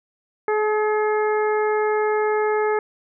harmonic tone with a mistuned harmonic, 425.3 Hz, G#4, 41 cents sharp, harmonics 1 / 2 / 3 / 4 / 5, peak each -19 / -25 / -29 / -31 / -33 dBFS, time 0.48-2.79 s, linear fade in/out 2 ms, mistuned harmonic 2, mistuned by +15 cents, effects none

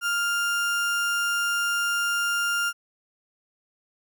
35% pulse tone, 1400 Hz, F6, 4 cents sharp, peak -21 dBFS, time 0.01-2.73 s, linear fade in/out 50 ms, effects none

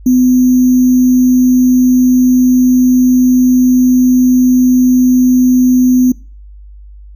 sine tone with sample-and-hold, 252.7 Hz, B3, 40 cents sharp, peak -5 dBFS, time 0.06-6.12 s, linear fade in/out 5 ms, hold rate 6300 Hz, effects noise-tail reverb RT60 0.4 s tail -24 dB re dry + added 50 Hz sine -31 dBFS peak until 7.15 s

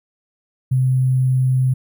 sine tone with sample-and-hold, 129.3 Hz, C3, 20 cents flat, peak -13 dBFS, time 0.71-1.74 s, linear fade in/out 10 ms, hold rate 11025 Hz, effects none

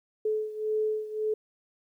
sine beating tone pair, 430.5 / 432.3 Hz, A4 / A4, -38 / -31 cents, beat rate 1.8 Hz, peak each -28 / -32 dBFS, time 0.25-1.34 s, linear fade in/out 5 ms, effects 11-bit

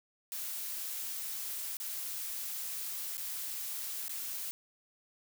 blue noise with dropouts, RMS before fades -39 dBFS, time 0.32-4.51 s, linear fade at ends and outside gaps 0 ms, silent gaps 1.769-1.801 / 3.17-3.179 / 4.082-4.094 s, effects none

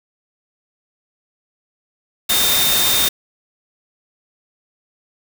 sine tone in noise, 3650 Hz, A#7, 37 cents flat, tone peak -18 dBFS, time 2.29-3.09 s, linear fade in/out 10 ms, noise white, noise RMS -17 dBFS, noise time 2.29-3.09 s, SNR -4 dB, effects none

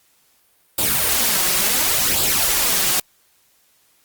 white noise with flanger, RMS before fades -18 dBFS, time 0.78-3 s, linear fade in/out 5 ms, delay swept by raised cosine 0.24 to 5.54 ms, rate 0.7 Hz, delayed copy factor +0.6, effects white hiss -59 dBFS RMS until 4.04 s + Opus 48 kbps

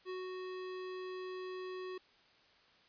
square tone with ADSR envelope, 370 Hz, F#4, in tune, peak -40 dBFS, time 0.05-1.98 s, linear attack 45 ms, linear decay 190 ms, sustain -2 dB, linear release 5 ms, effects white hiss -66 dBFS RMS until 2.88 s + resampled to 11025 Hz

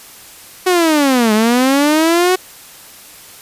sawtooth linear two-way sweep, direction down then up, 374.1 to 210 to 374.1 Hz, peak -6 dBFS, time 0.66-2.36 s, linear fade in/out 10 ms, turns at 1.33 s, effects white hiss -38 dBFS RMS until 3.41 s + resampled to 32000 Hz

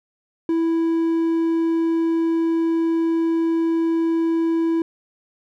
triangle tone, 329.6 Hz, E4, in tune, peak -15 dBFS, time 0.49-4.82 s, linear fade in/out 2 ms, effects none

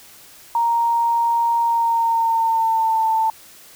sine tone with pitch glide, 932.3 to 888.7 Hz, A#5 to A5, 0 to +17 cents, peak -15 dBFS, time 0.55-3.3 s, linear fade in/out 2 ms, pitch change -83 cents, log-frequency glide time 1.62-3.06 s, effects white hiss -45 dBFS RMS until 3.75 s

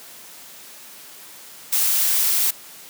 blue noise, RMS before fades -19 dBFS, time 1.72-2.51 s, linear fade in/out 10 ms, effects white hiss -42 dBFS RMS until 2.89 s + high-pass 150 Hz 12 dB/octave

